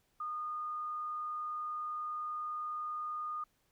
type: tone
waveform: sine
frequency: 1225 Hz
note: D#6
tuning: 27 cents flat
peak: -36 dBFS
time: 0.2-3.44 s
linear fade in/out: 5 ms
effects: pink hiss -75 dBFS RMS until 3.71 s